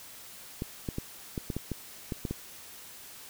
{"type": "clicks", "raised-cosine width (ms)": 3, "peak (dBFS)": -19, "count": 10, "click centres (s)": [0.621, 0.888, 0.984, 1.378, 1.502, 1.566, 1.717, 2.122, 2.252, 2.31], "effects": ["white hiss -48 dBFS RMS until 3.29 s"]}